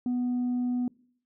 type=tone; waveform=sine; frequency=246.9 Hz; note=B3; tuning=in tune; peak=-23 dBFS; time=0.06-0.88 s; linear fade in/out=2 ms; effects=noise-tail reverb RT60 0.6 s tail -25 dB re dry + tanh soft clip ceiling -24 dBFS